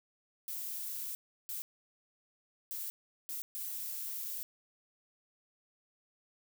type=noise bursts at uneven times; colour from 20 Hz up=violet; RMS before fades=-40 dBFS; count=5; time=0.48-1.15 / 1.49-1.62 / 2.71-2.9 / 3.29-3.42 / 3.55-4.43 s; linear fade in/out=0 ms; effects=none